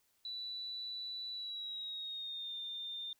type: tone with pitch glide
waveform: sine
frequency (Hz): 3961 to 3611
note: B7 to A7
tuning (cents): +4 to +44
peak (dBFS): -40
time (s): 0.25-3.13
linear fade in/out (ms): 2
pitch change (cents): -160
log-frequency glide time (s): 1.32-2.56
effects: white hiss -75 dBFS RMS until 3.19 s